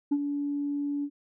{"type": "tone with ADSR envelope", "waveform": "sine", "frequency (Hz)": 286.9, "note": "D4", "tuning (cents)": -40, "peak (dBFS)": -18, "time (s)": [0.11, 1.1], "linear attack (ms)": 13, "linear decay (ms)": 51, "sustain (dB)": -9, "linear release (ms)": 63, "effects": ["tanh soft clip ceiling -20 dBFS"]}